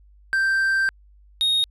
triangle tone pair in turn, 1568 / 3729 Hz, G6 / A#7, 0 / 0 cents, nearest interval octave + minor third, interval 1500 cents, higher second, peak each -16 dBFS, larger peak neither, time 0.33-0.89 / 1.41-1.64 s, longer first, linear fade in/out 0 ms, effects added 50 Hz sine -49 dBFS peak until 1.7 s + resampled to 32000 Hz

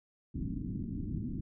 white low-pass noise, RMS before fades -37 dBFS, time 0.34-1.41 s, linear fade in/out 10 ms, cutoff 290 Hz, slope 48 dB/octave, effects none

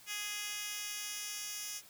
10% pulse tone with high-pass filter sweep, 415.3 Hz, G#4, in tune, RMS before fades -41 dBFS, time 0.06-1.82 s, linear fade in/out 50 ms, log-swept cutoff 2900 to 4800 Hz, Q 1.1, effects white hiss -58 dBFS RMS until 1.89 s

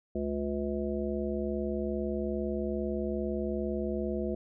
harmonic tone, 71.2 Hz, C#2, 47 cents sharp, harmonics 1 / 3 / 5 / 7 / 9, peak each -38 / -34 / -34 / -38 / -39 dBFS, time 0.15-4.35 s, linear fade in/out 5 ms, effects none

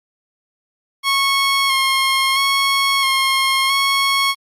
15% pulse tone with vibrato, 1086 Hz, C#6, 36 cents flat, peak -8 dBFS, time 1.03-4.35 s, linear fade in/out 50 ms, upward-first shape square, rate 0.75 Hz, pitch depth 21 cents each way, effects low-pass 12000 Hz 12 dB/octave + Opus 48 kbps

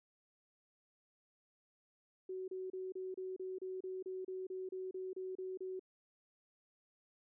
sine tone bursts, 373.9 Hz, F#4, 18 cents sharp, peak -40 dBFS, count 16, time 2.29-5.795 s, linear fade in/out 5 ms, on 190 ms, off 31 ms, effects none

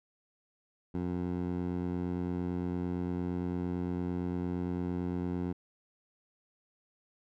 15% pulse tone with band-pass filter, 88.8 Hz, F2, 29 cents sharp, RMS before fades -34 dBFS, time 0.94-5.53 s, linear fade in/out 10 ms, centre 240 Hz, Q 0.71, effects none

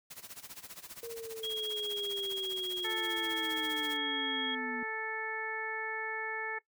white noise with tremolo, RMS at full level -45 dBFS, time 0.1-3.97 s, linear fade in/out 10 ms, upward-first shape sine, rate 15 Hz, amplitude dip 85%
sine linear sweep, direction down, 466.2 to 240.2 Hz, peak -39 dBFS, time 1.03-4.83 s, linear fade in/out 2 ms
sine tone, 3288 Hz, G#7, 18 cents flat, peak -34 dBFS, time 1.43-4.55 s, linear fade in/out 5 ms
harmonic tone, 440 Hz, A4, in tune, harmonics 1 / 2 / 3 / 4 / 5, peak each -42 / -42 / -45 / -38 / -41 dBFS, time 2.84-6.59 s, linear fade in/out 10 ms
effects noise-tail reverb RT60 0.1 s tail -19 dB re dry

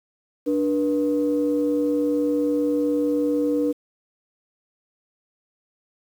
sine tone pair together, 293.7 / 483.5 Hz, D4 / B4, 0 / -37 cents, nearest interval major sixth, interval 863 cents, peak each -20 / -22 dBFS, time 0.46-3.73 s, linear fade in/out 20 ms, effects tanh soft clip ceiling -12 dBFS + 8-bit

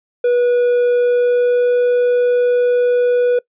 triangle tone with pitch glide, 486.9 to 489.7 Hz, B4 to B4, -25 to -15 cents, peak -9 dBFS, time 0.24-3.39 s, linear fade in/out 5 ms, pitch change +10 cents, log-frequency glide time 0.92-1.75 s, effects noise-tail reverb RT60 0.1 s tail -22 dB re dry + resampled to 8000 Hz

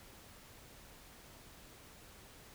silence, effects pink hiss -57 dBFS RMS until 2.54 s

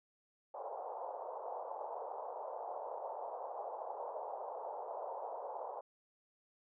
white band-pass noise, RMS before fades -44 dBFS, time 0.54-5.81 s, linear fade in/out 5 ms, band 470 to 940 Hz, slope 48 dB/octave, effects none

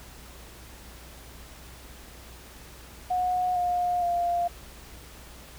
sine tone with pitch steps, 728 / 712.2 / 696.7 Hz, F#5 / F5 / F5, -28 / +34 / -4 cents, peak -23 dBFS, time 3.1-4.48 s, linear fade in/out 10 ms, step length 460 ms, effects added 60 Hz sine -48 dBFS peak until 5.58 s + pink hiss -48 dBFS RMS until 5.58 s

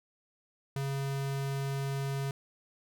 square tone, 137.6 Hz, C#3, 12 cents flat, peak -32 dBFS, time 0.76-2.31 s, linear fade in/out 2 ms, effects none

